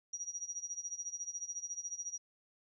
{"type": "tone with tremolo", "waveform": "sine", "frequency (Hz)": 5760, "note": "F#8", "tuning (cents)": -47, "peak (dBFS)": -36, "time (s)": [0.13, 2.18], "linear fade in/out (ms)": 5, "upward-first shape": "sine", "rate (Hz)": 14, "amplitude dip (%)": 85, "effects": []}